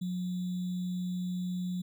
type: tone with sample-and-hold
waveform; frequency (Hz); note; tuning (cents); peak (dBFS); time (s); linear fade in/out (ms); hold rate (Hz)
sine; 180.7; F#3; -41; -31; 0.01-1.82; 10; 3675
effects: none